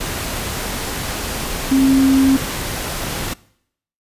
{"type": "tone in noise", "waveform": "sine", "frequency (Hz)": 267.8, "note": "C4", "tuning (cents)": 40, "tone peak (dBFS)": -10, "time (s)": [1.71, 2.37], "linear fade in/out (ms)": 10, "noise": "pink", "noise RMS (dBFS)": -24, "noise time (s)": [0, 3.34], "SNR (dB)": 11, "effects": ["noise-tail reverb RT60 0.7 s tail -22 dB re dry", "resampled to 32000 Hz"]}